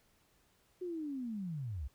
sine linear sweep, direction down, 369.7 to 58.27 Hz, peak -37 dBFS, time 0.81-1.88 s, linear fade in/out 10 ms, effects pink hiss -71 dBFS RMS until 1.94 s

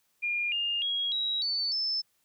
sine tone with pitch steps, 2414 / 2821 / 3298 / 3854 / 4505 / 5265 Hz, D7 / F7 / G#7 / B7 / C#8 / E8, +47 / +17 / -13 / -43 / +27 / -3 cents, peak -27 dBFS, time 0.22-2.02 s, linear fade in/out 20 ms, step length 300 ms, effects white hiss -72 dBFS RMS until 2.24 s

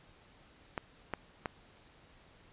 clicks, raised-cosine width 0.5 ms, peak -19 dBFS, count 3, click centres 0.778 / 1.137 / 1.458 s, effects pink hiss -61 dBFS RMS until 2.52 s + resampled to 8000 Hz

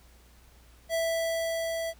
square tone with level ramp, 659.3 Hz, E5, in tune, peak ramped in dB -26 to -31 dBFS, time 0.89-1.94 s, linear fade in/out 50 ms, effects added 60 Hz sine -55 dBFS peak until 1.99 s + pink hiss -60 dBFS RMS until 1.99 s

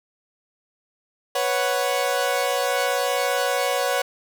sawtooth chord, B suspended second, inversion none, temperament equal, 493.9 / 554.4 / 740 Hz, B4 / C#5 / F#5, 0 / 0 / 0 cents, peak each -22 / -20 / -22 dBFS, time 1.35-4.02 s, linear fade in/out 5 ms, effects none

